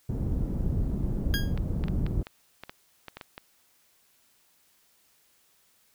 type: low-pass noise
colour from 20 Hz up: pink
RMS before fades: -28 dBFS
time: 0.09-2.23 s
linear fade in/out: 5 ms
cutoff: 230 Hz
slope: 12 dB/octave
type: tone with exponential decay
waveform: 20% pulse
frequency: 1631 Hz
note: G#6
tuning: 32 cents flat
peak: -20 dBFS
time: 1.34-1.55 s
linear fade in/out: 0 ms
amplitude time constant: 45 ms
type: clicks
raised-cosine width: 0.3 ms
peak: -23 dBFS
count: 11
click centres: 1.576 / 1.839 / 1.883 / 2.065 / 2.269 / 2.636 / 2.695 / 3.083 / 3.17 / 3.212 / 3.379 s
effects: white hiss -65 dBFS RMS until 5.94 s